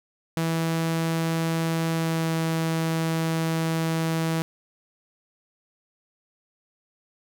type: tone with pitch glide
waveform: sawtooth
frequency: 163.8 to 162.67 Hz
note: E3 to E3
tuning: -11 to -23 cents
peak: -19 dBFS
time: 0.37-4.42 s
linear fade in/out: 0 ms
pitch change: -12 cents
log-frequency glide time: 1.89-2.3 s
effects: none